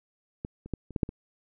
clicks, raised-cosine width 3 ms, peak -20 / -30 / -17 / -30 / -16 / -10 / -23 dBFS, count 7, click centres 0.449 / 0.66 / 0.737 / 0.907 / 0.962 / 1.032 / 1.091 s, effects none

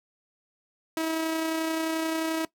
sawtooth tone with amplitude modulation, 322.1 Hz, E4, 40 cents flat, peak -21 dBFS, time 0.97-2.45 s, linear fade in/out 2 ms, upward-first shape sine, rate 31.4 Hz, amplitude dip 30%, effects noise-tail reverb RT60 0.1 s tail -19 dB re dry

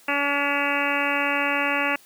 harmonic tone with a mistuned harmonic, 284.6 Hz, C#4, 46 cents sharp, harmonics 1 / 2 / 3 / 4 / 5 / 6 / 7 / 8 / 9 / 10, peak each -30 / -30 / -30 / -30 / -30 / -30 / -30 / -30 / -30 / -30 dBFS, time 0.08-1.96 s, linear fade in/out 5 ms, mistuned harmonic 10, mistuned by -58 cents, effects white hiss -53 dBFS RMS until 2.05 s + high-pass 150 Hz 12 dB/octave

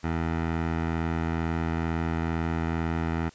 15% pulse tone with low-pass filter, 82.2 Hz, E2, 4 cents flat, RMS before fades -28 dBFS, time 0.03-3.3 s, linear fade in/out 20 ms, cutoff 1900 Hz, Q 1.3, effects white hiss -55 dBFS RMS until 3.34 s + resampled to 16000 Hz

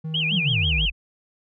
triangle tone with pitch glide, 158.5 to 156.23 Hz, D#3 to D#3, +32 to +7 cents, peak -25 dBFS, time 0.04-0.86 s, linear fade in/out 10 ms, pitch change -25 cents, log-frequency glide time 0.18-0.63 s
sine tone with vibrato, 2800 Hz, F7, 4 cents sharp, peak -21 dBFS, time 0.14-0.9 s, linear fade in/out 5 ms, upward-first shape sine, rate 6.1 Hz, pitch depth 270 cents each way
sine exponential sweep, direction down, 220 to 42.15 Hz, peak -22 dBFS, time 0.3-0.92 s, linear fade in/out 50 ms
effects none

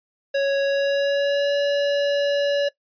square tone with pitch glide, 554.4 to 570 Hz, C#5 to C#5, 0 to +48 cents, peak -19 dBFS, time 0.34-2.69 s, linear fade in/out 10 ms, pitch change +48 cents, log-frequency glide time 0.61-1.55 s, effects noise-tail reverb RT60 0.1 s tail -19 dB re dry + resampled to 11025 Hz

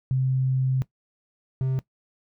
sine / triangle tone pair in turn, 130.81 / 131.38 Hz, C3 / C3, 0 / +7 cents, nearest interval unison, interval 7 cents, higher second, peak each -20 dBFS, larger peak neither, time 0.11-0.82 / 1.61-1.79 s, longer first, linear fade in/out 0 ms, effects noise-tail reverb RT60 0.1 s tail -18 dB re dry

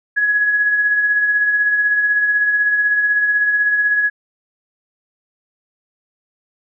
sine tone with tremolo, 1678 Hz, G#6, 17 cents sharp, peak -11 dBFS, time 0.16-4.1 s, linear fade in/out 20 ms, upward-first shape sine, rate 16 Hz, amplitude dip 40%, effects none

